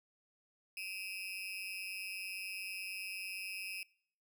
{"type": "tone with amplitude modulation", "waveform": "35% pulse", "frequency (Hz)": 2554, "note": "D#7", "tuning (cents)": 45, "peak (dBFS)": -35, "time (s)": [0.77, 3.83], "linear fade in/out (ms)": 2, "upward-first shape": "sine", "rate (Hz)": 191, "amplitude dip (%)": 100, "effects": ["noise-tail reverb RT60 0.6 s tail -25 dB re dry"]}